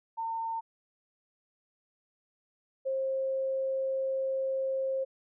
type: tone pair in turn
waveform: sine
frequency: 907 / 532.5 Hz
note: A#5 / C5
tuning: -48 / +30 cents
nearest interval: major sixth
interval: 922 cents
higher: first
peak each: -31 / -28 dBFS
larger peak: second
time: 0.17-0.61 / 2.85-5.05 s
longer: second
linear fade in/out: 20 ms
effects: none